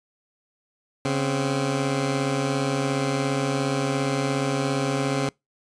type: tone pair together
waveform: 15% pulse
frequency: 138.55 / 259.9 Hz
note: C#3 / C4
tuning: -1 / -11 cents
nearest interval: major seventh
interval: 1090 cents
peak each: -17 / -22 dBFS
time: 1.05-5.29 s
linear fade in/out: 2 ms
effects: noise-tail reverb RT60 0.2 s tail -26 dB re dry + resampled to 22050 Hz